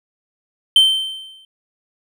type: tone with exponential decay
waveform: triangle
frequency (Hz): 3107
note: G7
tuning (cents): -16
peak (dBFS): -4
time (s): 0.76-1.45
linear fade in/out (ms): 2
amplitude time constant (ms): 150
effects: none